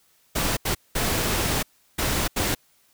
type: noise bursts at uneven times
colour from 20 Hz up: pink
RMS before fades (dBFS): -24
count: 5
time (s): 0.35-0.57 / 0.65-0.75 / 0.95-1.63 / 1.98-2.28 / 2.36-2.55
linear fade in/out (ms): 10
effects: white hiss -62 dBFS RMS until 2.93 s